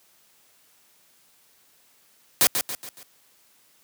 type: noise with echo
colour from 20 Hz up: white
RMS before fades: -17 dBFS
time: 2.41-2.47 s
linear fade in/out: 0 ms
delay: 140 ms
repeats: 4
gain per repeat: -7 dB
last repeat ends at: 3.03 s
effects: white hiss -60 dBFS RMS until 3.83 s + high-pass 100 Hz 12 dB/octave